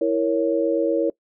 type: chord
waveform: sine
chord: A# diminished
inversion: second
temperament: equal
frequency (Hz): 329.6 / 466.2 / 554.4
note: E4 / A#4 / C#5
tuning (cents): 0 / 0 / 0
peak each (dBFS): -22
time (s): 0.01-1.1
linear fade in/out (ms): 5
effects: noise-tail reverb RT60 0.1 s tail -22 dB re dry